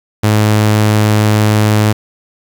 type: tone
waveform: sawtooth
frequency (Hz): 106.5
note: G#2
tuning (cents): +44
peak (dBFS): -4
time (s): 0.23-1.93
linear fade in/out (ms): 10
effects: 7-bit